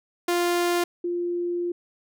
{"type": "tone pair in turn", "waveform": ["sawtooth", "sine"], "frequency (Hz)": [349.2, 349.2], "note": ["F4", "F4"], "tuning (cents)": [0, 0], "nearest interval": "unison", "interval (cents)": 0, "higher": "neither", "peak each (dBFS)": [-17, -24], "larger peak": "first", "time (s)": [[0.28, 0.84], [1.04, 1.72]], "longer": "second", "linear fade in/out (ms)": 5, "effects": []}